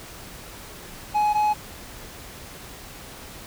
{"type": "tone pair in turn", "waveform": "triangle", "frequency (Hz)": [840, 843.9], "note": ["G#5", "G#5"], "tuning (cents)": [19, 27], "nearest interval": "unison", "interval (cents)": 8, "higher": "second", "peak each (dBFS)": -16, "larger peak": "neither", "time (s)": [[1.14, 1.34], [1.34, 1.54]], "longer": "neither", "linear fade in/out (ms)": 20, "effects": ["pink hiss -41 dBFS RMS until 3.46 s"]}